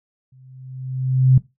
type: tone with exponential growth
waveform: sine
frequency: 130 Hz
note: C3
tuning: 11 cents flat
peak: -7 dBFS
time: 0.32-1.38 s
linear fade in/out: 5 ms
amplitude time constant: 230 ms
effects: noise-tail reverb RT60 0.2 s tail -18 dB re dry